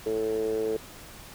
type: tone with band-pass filter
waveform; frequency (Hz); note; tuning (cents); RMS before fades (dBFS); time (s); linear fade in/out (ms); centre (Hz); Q
10% pulse; 110; A2; 0; -28; 0.06-0.77; 5; 420; 7.8
effects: pink hiss -46 dBFS RMS until 1.34 s